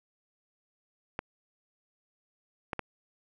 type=clicks; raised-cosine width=0.5 ms; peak=-17 dBFS; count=3; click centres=1.191 / 2.732 / 2.793 s; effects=none